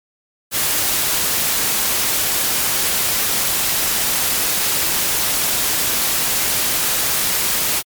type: noise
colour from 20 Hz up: white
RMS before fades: -18 dBFS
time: 0.51-7.83 s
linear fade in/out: 50 ms
effects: MP3 96 kbps